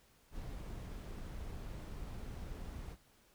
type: noise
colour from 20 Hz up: brown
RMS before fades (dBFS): -45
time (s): 0.31-2.97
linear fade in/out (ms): 50
effects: pink hiss -68 dBFS RMS until 3.34 s